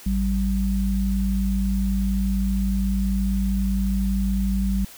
sine tone pair together, 54.21 / 193.2 Hz, A1 / G3, -25 / -25 cents, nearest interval octave + minor seventh, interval 2200 cents, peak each -22 dBFS, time 0.06-4.85 s, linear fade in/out 5 ms, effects white hiss -44 dBFS RMS until 4.97 s

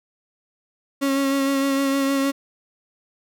35% pulse tone with vibrato, 274.3 Hz, C#4, 18 cents flat, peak -17 dBFS, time 1.01-2.32 s, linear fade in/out 20 ms, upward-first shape sine, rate 6.5 Hz, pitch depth 20 cents each way, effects none

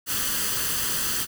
white noise with comb filter, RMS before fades -26 dBFS, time 0.06-1.27 s, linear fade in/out 50 ms, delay 0.65 ms, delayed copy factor +0.6, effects none

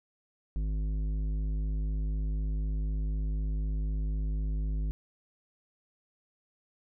triangle tone with tanh clipping, 52 Hz, G#1, 3 cents sharp, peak -30 dBFS, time 0.56-4.91 s, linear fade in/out 0 ms, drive 15 dB, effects none

